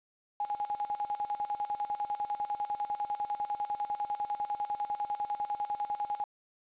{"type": "tone with tremolo", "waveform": "sine", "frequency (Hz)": 827, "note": "G#5", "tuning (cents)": -8, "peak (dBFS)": -29, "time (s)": [0.4, 6.24], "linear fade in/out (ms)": 2, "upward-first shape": "square", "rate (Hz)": 10, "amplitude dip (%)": 80, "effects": ["resampled to 8000 Hz", "10-bit"]}